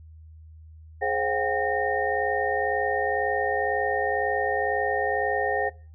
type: tone cluster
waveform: sine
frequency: 419.8 / 529 / 723 / 785 / 1836 Hz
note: G#4 / C5 / F#5 / G5 / A#6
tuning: +19 / +19 / -40 / +2 / -27 cents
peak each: -29 dBFS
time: 1.01-5.7 s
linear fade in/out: 20 ms
effects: noise-tail reverb RT60 0.4 s tail -21 dB re dry + added 79 Hz sine -44 dBFS peak until 5.94 s